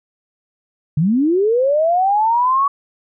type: linear sweep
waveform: sine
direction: up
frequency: 138.59 to 1134 Hz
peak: -12 dBFS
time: 0.97-2.68 s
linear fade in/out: 5 ms
effects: none